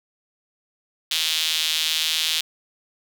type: tone with high-pass filter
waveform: sawtooth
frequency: 159.3 Hz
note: D#3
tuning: 41 cents sharp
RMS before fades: -23 dBFS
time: 1.11-2.41 s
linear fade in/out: 5 ms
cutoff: 3400 Hz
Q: 2.9
effects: none